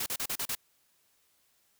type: noise bursts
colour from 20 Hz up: white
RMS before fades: -33 dBFS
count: 6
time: 0-0.552 s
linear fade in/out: 5 ms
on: 62 ms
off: 36 ms
effects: white hiss -70 dBFS RMS until 1.79 s